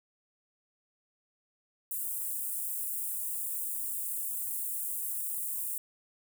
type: high-pass noise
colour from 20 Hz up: white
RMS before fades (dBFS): -35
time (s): 1.91-5.78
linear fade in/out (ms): 2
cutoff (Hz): 8200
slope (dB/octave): 48
effects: none